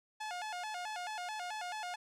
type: tone with vibrato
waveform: sawtooth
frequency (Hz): 784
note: G5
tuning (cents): 0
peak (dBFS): -35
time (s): 0.2-1.96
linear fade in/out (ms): 10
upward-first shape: square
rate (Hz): 4.6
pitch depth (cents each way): 160
effects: low-pass 8000 Hz 12 dB/octave